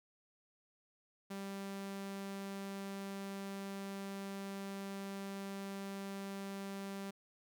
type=tone; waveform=sawtooth; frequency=196.6 Hz; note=G3; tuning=5 cents sharp; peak=-38 dBFS; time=1.3-7.11 s; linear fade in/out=10 ms; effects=none